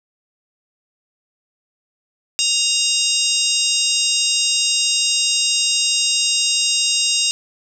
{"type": "harmonic tone with a mistuned harmonic", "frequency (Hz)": 932.3, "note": "A#5", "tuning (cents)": 0, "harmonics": [3, 4, 5, 6, 7, 8, 9], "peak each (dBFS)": [-21, -22, -23, -24, -24, -25, -26], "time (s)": [2.39, 7.31], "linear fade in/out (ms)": 0, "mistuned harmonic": 5, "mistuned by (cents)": 100, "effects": ["8-bit"]}